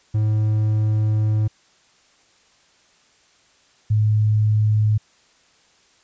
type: tone pair in turn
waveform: triangle / sine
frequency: 107.5 / 107 Hz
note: A2 / A2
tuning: -40 / -48 cents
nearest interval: unison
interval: 8 cents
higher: first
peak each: -14 dBFS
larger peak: neither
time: 0.14-1.48 / 3.9-4.98 s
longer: first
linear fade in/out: 10 ms
effects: white hiss -57 dBFS RMS until 6.03 s + resampled to 16000 Hz